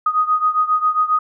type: beating tone pair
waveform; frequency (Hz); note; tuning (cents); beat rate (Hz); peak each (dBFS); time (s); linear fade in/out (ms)
sine; 1244.5 / 1251.9; D#6 / D#6; 0 / +10; 7.4; -16 / -19; 0.06-1.19; 5
effects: none